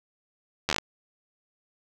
slowing click train, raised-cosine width 0.2 ms, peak -7 dBFS, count 7, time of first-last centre 0.69-0.784 s, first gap 11 ms, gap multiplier 1.14, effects none

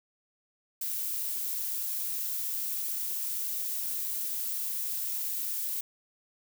violet noise, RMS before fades -33 dBFS, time 0.81-5.81 s, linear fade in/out 5 ms, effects none

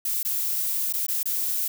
violet noise with dropouts, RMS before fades -26 dBFS, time 0.05-1.68 s, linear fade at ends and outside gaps 5 ms, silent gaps 0.23-0.249 / 0.927-0.936 / 1.066-1.083 / 1.231-1.256 s, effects none

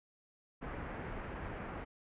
pink low-pass noise, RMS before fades -43 dBFS, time 0.61-1.85 s, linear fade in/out 20 ms, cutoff 2100 Hz, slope 24 dB/octave, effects resampled to 8000 Hz

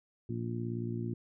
harmonic tone, 58.27 Hz, A#1, in tune, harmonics 2 / 3 / 4 / 5 / 6, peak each -36 / -43 / -39 / -46 / -41 dBFS, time 0.29-1.14 s, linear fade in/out 5 ms, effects none

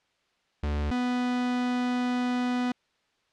45% pulse tone pair in turn, 73.6 / 247.6 Hz, D2 / B3, +4 / +5 cents, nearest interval octave + major sixth, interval 2101 cents, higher second, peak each -26 / -25 dBFS, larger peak second, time 0.63-0.91 / 0.91-2.72 s, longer second, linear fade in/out 5 ms, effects white hiss -70 dBFS RMS until 3.32 s + low-pass 4000 Hz 12 dB/octave

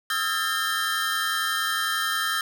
square tone cluster, 1270 / 1361 / 1622 / 1801 / 3164 Hz, D#6 / F6 / G#6 / A6 / G7, +35 / -45 / -41 / +40 / +15 cents, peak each -31 dBFS, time 0.1-2.41 s, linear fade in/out 2 ms, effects none

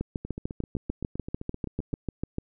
two click trains, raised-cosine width 3 ms, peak -16 / -22 dBFS, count 17 / 14, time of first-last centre 0.01-2.384 / 0.25-1.932 s, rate 6.74 / 7.73 Hz, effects none

